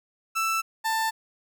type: tone pair in turn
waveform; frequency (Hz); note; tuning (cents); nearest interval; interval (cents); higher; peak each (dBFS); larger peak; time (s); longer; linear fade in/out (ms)
30% pulse; 1325 / 888.9; E6 / A5; +9 / +17; perfect fifth; 692; first; -21; neither; 0.35-0.62 / 0.84-1.11; neither; 20
effects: none